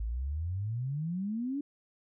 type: exponential sweep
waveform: sine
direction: up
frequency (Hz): 51.91 to 293.7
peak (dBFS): -31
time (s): 0-1.61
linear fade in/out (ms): 5
effects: none